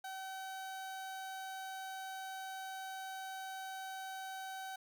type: tone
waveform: 30% pulse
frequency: 764 Hz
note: G5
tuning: 45 cents flat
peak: -40 dBFS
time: 0.04-4.76 s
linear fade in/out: 5 ms
effects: none